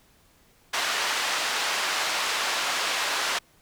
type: band-pass noise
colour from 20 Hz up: pink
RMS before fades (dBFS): -27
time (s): 0.73-3.39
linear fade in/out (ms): 10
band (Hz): 910 to 5900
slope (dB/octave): 12
effects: pink hiss -60 dBFS RMS until 3.61 s